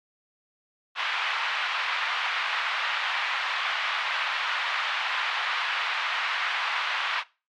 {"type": "band-pass noise", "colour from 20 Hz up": "pink", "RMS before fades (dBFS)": -28, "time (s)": [0.95, 7.24], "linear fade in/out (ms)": 50, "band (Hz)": [980, 3400], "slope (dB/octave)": 24, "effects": ["noise-tail reverb RT60 0.3 s tail -20 dB re dry", "MP3 96 kbps"]}